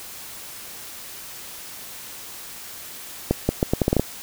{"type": "accelerating click train", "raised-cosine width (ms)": 2, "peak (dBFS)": -4, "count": 9, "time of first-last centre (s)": [3.31, 3.996], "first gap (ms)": 180, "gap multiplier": 0.77, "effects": ["white hiss -38 dBFS RMS until 4.22 s"]}